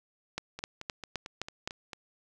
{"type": "two click trains", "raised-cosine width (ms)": 0.2, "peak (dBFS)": [-23, -16], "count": [7, 6], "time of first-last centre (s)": [[0.59, 1.932], [0.38, 1.675]], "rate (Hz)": [4.47, 3.86], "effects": []}